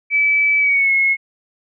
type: tone with pitch glide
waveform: sine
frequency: 2302 to 2173 Hz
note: D7 to C#7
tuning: -35 to -35 cents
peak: -12 dBFS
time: 0.1-1.17 s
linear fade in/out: 50 ms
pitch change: -100 cents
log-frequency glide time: 0.59-0.92 s
effects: none